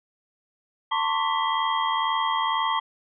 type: tone cluster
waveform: sine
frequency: 896 / 1056 / 1138 / 1982 / 3224 Hz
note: A5 / C6 / C#6 / B6 / G7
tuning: +31 / +16 / +45 / +6 / +48 cents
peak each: -26 / -27 / -28 / -33 / -31 dBFS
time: 0.91-2.8 s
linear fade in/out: 10 ms
effects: none